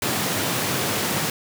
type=high-pass noise; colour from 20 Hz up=pink; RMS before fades=-24 dBFS; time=0.02-1.3 s; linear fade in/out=2 ms; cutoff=100 Hz; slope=48 dB/octave; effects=none